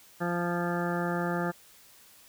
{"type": "harmonic tone with a mistuned harmonic", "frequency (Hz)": 173.7, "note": "F3", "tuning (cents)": -9, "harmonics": [1, 2, 3, 4, 5, 7, 8, 9, 10], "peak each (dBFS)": [-31, -34, -36, -37, -38, -39, -40, -41, -41], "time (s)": [0.2, 1.52], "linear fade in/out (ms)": 20, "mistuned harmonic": 9, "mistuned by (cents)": 30, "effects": ["white hiss -56 dBFS RMS until 2.28 s"]}